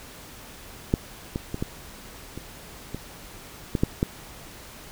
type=clicks; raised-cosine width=3 ms; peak=-6 / -14 / -16 / -13 / -21 / -18 / -10 / -6 / -8 dBFS; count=9; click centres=0.939 / 1.359 / 1.544 / 1.625 / 2.376 / 2.946 / 3.752 / 3.835 / 4.029 s; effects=pink hiss -44 dBFS RMS until 4.91 s